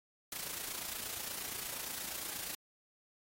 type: noise with amplitude modulation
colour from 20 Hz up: white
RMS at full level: -39 dBFS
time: 0.32-2.55 s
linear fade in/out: 2 ms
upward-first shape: sine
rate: 28.5 Hz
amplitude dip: 60%
effects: AAC 48 kbps